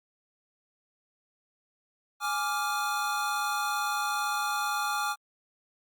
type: chord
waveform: square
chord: D diminished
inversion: second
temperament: equal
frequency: 830.6 / 1174.7 / 1396.9 Hz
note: Ab5 / D6 / F6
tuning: 0 / 0 / 0 cents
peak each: -33 dBFS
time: 2.2-5.16 s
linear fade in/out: 50 ms
effects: Opus 48 kbps